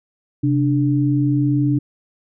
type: tone pair together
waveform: sine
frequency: 132.12 / 293.7 Hz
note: C3 / D4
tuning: +17 / 0 cents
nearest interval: octave + major second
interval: 1383 cents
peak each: -17 dBFS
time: 0.43-1.79 s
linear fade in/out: 10 ms
effects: none